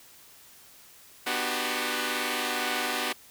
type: chord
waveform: 5% pulse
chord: G major seventh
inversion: first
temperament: equal with one note detuned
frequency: 246.9 / 299.8 / 370 / 392 Hz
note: B3 / D4 / F#4 / G4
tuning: 0 / +36 / 0 / 0 cents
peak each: -21 / -22 / -22 / -23 dBFS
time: 1.26-3.13 s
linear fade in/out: 10 ms
effects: white hiss -53 dBFS RMS until 3.3 s